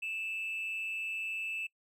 triangle tone with amplitude modulation, 2637 Hz, E7, in tune, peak -29 dBFS, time 0.02-1.67 s, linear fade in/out 10 ms, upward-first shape sine, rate 198 Hz, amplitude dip 60%, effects noise-tail reverb RT60 0.1 s tail -25 dB re dry + tanh soft clip ceiling -29 dBFS

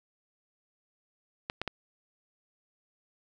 clicks, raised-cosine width 0.3 ms, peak -16 dBFS, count 3, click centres 1.499 / 1.616 / 1.677 s, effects none

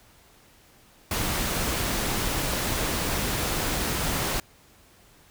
pink noise, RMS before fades -27 dBFS, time 1.11-4.4 s, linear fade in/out 2 ms, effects pink hiss -56 dBFS RMS until 5.3 s

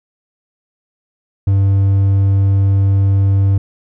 triangle tone, 98 Hz, G2, in tune, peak -7 dBFS, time 1.47-3.58 s, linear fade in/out 5 ms, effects none

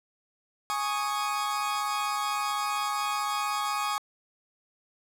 40% pulse chord, Ab suspended fourth, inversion none, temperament equal, 830.6 / 1108.7 / 1244.5 Hz, Ab5 / Db6 / Eb6, 0 / 0 / 0 cents, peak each -31 dBFS, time 0.7-3.98 s, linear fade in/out 0 ms, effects low-pass 12000 Hz 12 dB/octave + 8-bit

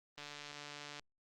click train, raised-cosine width 0.2 ms, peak -30 dBFS, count 120, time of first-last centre 0.18-0.995 s, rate 146 Hz, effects Opus 24 kbps

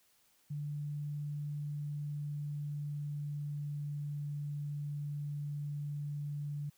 sine tone with pitch glide, 146.83 to 145.82 Hz, D3 to D3, 0 to -12 cents, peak -36 dBFS, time 0.5-6.7 s, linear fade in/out 10 ms, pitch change -12 cents, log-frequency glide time 1.73-4.29 s, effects white hiss -70 dBFS RMS until 6.77 s

